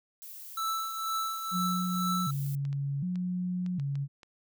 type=noise; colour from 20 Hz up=violet; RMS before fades=-45 dBFS; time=0.22-2.55 s; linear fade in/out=0 ms
type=tone with tremolo; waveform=square; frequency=1318.5 Hz; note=E6; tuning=in tune; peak=-29 dBFS; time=0.57-2.31 s; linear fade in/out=5 ms; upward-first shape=triangle; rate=2.1 Hz; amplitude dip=60%
type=tone with vibrato; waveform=sine; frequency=159 Hz; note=D#3; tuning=38 cents sharp; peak=-29 dBFS; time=1.51-4.08 s; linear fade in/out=50 ms; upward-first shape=square; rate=0.66 Hz; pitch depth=220 cents each way
type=clicks; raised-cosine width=0.2 ms; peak=-33 dBFS; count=7; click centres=2.652 / 2.729 / 3.157 / 3.663 / 3.798 / 3.955 / 4.232 s
effects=none